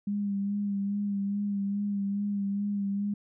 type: tone with vibrato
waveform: sine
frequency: 201.4 Hz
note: G3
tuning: 47 cents sharp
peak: -27 dBFS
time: 0.07-3.14 s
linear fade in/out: 5 ms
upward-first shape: sine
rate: 2.4 Hz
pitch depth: 29 cents each way
effects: none